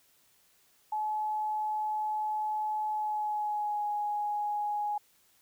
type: tone with pitch glide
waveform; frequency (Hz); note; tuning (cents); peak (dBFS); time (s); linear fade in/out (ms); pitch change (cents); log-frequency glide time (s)
sine; 855 to 832.6; A5 to G#5; -50 to +4; -29; 0.92-4.98; 5; -46; 2.89-3.85
effects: white hiss -66 dBFS RMS until 5.41 s